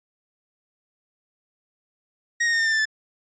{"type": "tone with pitch steps", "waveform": "45% pulse", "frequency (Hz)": [1880, 1857.3, 1834.9, 1812.8, 1791, 1769.4, 1748], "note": ["A#6", "A#6", "A#6", "A#6", "A6", "A6", "A6"], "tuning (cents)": [14, -7, -28, -49, 30, 9, -12], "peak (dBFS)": -19, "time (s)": [2.4, 2.855], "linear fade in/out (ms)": 10, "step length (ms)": 65, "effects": ["resampled to 16000 Hz"]}